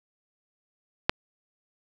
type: click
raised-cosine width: 0.3 ms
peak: -3 dBFS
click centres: 1.095 s
effects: none